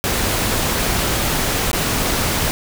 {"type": "noise with dropouts", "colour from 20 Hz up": "pink", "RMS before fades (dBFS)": -19, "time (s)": [0.04, 2.51], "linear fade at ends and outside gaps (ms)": 0, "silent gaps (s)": [1.715, 1.731], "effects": []}